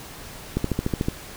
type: click train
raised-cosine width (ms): 3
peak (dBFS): -9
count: 8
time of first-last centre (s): 0.57-1.085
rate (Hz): 13.6
effects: pink hiss -40 dBFS RMS until 1.36 s